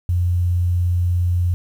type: tone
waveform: sine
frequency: 88.3 Hz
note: F2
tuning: 20 cents sharp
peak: -15 dBFS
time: 0.09-1.54 s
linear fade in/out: 0 ms
effects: 8-bit